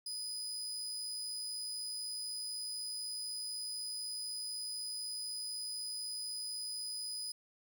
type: tone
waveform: 30% pulse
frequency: 4978 Hz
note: D#8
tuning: in tune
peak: -36 dBFS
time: 0.06-7.32 s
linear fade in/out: 5 ms
effects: none